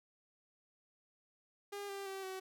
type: tone with pitch steps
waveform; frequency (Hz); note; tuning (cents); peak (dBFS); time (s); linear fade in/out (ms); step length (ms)
sawtooth; 404.4 / 395.4 / 386.6 / 378; G#4 / G4 / G4 / F#4; -46 / +15 / -24 / +37; -38; 1.72-2.4; 10; 170
effects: none